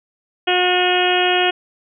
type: harmonic tone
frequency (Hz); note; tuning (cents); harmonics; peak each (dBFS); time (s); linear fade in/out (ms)
361.3; F#4; -41; 1 / 2 / 3 / 4 / 5 / 6 / 7 / 8 / 9; -19 / -19 / -31 / -24 / -25 / -29 / -23 / -21 / -25; 0.47-1.51; 10
effects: none